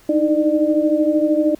sine tone cluster, 304.2 / 317.2 / 598 Hz, D#4 / D#4 / D5, -39 / +33 / +31 cents, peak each -18 dBFS, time 0.09-1.55 s, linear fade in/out 5 ms, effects pink hiss -50 dBFS RMS until 1.59 s

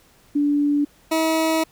sine / 20% pulse tone pair in turn, 290 / 320.9 Hz, D4 / E4, -22 / -46 cents, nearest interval major second, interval 176 cents, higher second, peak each -16 / -13 dBFS, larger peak second, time 0.35-0.85 / 1.11-1.64 s, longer second, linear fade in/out 10 ms, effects pink hiss -55 dBFS RMS until 1.71 s

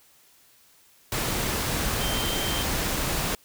sine tone in noise, 3136 Hz, G7, in tune, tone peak -32 dBFS, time 2.01-2.63 s, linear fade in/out 2 ms, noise pink, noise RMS -27 dBFS, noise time 1.12-3.35 s, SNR -8 dB, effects white hiss -58 dBFS RMS until 3.44 s

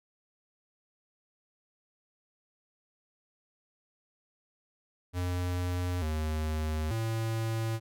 square tone with pitch steps, 89.5 / 77.8 / 112.5 Hz, F2 / D#2 / A2, +43 / 0 / +39 cents, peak -30 dBFS, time 5.13-7.8 s, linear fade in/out 50 ms, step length 890 ms, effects none

